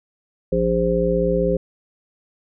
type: harmonic tone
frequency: 57.8 Hz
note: A#1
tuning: 14 cents flat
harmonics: 1 / 3 / 5 / 7 / 9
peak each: -26 / -22 / -29 / -22 / -20 dBFS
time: 0.52-1.57 s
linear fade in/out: 5 ms
effects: none